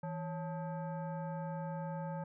sine tone with frequency modulation, 163.8 Hz, E3, 11 cents flat, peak -37 dBFS, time 0.03-2.24 s, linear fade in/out 5 ms, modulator 715 Hz, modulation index 0.94, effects none

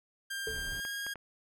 sawtooth tone with pitch glide, 1595 to 1628.5 Hz, G6 to G#6, +30 to -34 cents, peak -32 dBFS, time 0.3-1.14 s, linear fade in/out 10 ms, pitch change +36 cents, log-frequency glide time 0.66-0.88 s
sine tone with exponential decay, 440 Hz, A4, in tune, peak -33 dBFS, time 0.47-0.65 s, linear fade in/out 2 ms, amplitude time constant 38 ms
brown noise, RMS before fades -44 dBFS, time 0.47-0.8 s, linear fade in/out 0 ms
clicks, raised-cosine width 0.5 ms, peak -29 dBFS, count 3, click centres 0.851 / 1.066 / 1.157 s
effects none

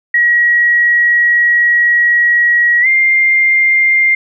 sine tone with pitch glide, 1908 to 2105 Hz, A#6 to C7, +40 to +10 cents, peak -7 dBFS, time 0.14-4.15 s, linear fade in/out 5 ms, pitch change +170 cents, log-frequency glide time 2.81-2.87 s, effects none

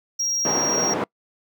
triangle tone, 5630 Hz, F8, 13 cents sharp, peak -20 dBFS, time 0.19-0.94 s, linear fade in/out 10 ms
white band-pass noise, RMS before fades -25 dBFS, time 0.45-1.04 s, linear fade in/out 2 ms, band 200 to 750 Hz, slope 12 dB/octave
effects noise-tail reverb RT60 0.1 s tail -26 dB re dry

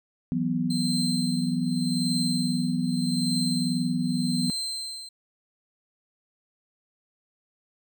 sine chord, E suspended second, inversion none, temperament just, 164.81 / 185.42 / 247.2 Hz, E3 / F#3 / B3, 0 / +4 / +2 cents, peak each -29 / -29 / -26 dBFS, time 0.32-4.5 s, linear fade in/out 0 ms
35% pulse tone with tremolo, 4119 Hz, C8, 28 cents flat, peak -26 dBFS, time 0.7-5.09 s, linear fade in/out 5 ms, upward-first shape triangle, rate 0.84 Hz, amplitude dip 90%
effects none

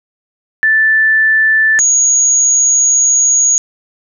sine tone pair in turn, 1760 / 6683 Hz, A6 / G#8, 0 / +10 cents, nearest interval octave + major seventh, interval 2310 cents, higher second, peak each -7 dBFS, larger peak neither, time 0.63-1.79 / 1.79-3.58 s, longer second, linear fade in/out 0 ms, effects none

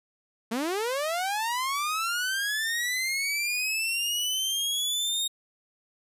sawtooth linear sweep, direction up, 214.2 to 3729 Hz, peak -23 dBFS, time 0.51-5.28 s, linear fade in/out 10 ms, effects resampled to 32000 Hz

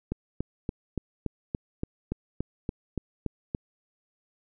click train, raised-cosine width 3 ms, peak -16 dBFS, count 13, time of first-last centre 0.12-3.549 s, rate 3.5 Hz, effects none

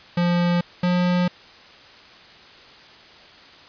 square tone pair in turn, 174.61 / 178.49 Hz, F3 / F3, 0 / +38 cents, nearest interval unison, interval 38 cents, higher second, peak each -18 dBFS, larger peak neither, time 0.17-0.61 / 0.83-1.28 s, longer second, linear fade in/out 5 ms, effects white hiss -46 dBFS RMS until 3.68 s + resampled to 11025 Hz

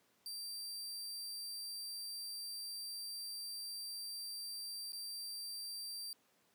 sawtooth tone with dropouts, 4699 Hz, D8, in tune, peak -40 dBFS, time 0.26-6.13 s, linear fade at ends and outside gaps 1 ms, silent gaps 4.921-4.931 s, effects pink hiss -73 dBFS RMS until 6.54 s + high-pass 200 Hz 12 dB/octave

